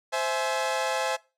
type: chord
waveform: sawtooth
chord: C augmented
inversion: none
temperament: equal with one note detuned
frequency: 523.3 / 659.3 / 845.6 Hz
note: C5 / E5 / G#5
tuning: 0 / 0 / +31 cents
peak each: -26 dBFS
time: 0.12-1.17 s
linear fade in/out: 20 ms
effects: noise-tail reverb RT60 0.3 s tail -22 dB re dry + low-pass 9000 Hz 12 dB/octave